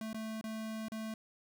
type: tone with dropouts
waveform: square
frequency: 220 Hz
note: A3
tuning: in tune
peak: -39 dBFS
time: 0.01-1.14 s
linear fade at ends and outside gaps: 2 ms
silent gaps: 0.131-0.144 / 0.412-0.44 / 0.884-0.919 s
effects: none